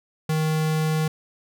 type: tone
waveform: square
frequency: 156.6 Hz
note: D#3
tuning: 11 cents sharp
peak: -21 dBFS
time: 0.29-1.08 s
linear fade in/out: 5 ms
effects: none